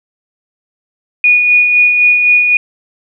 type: tone with tremolo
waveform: sine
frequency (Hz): 2457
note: D#7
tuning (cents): -22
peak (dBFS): -4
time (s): 1.24-2.57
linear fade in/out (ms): 2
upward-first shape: sine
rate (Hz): 3.9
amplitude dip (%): 40
effects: none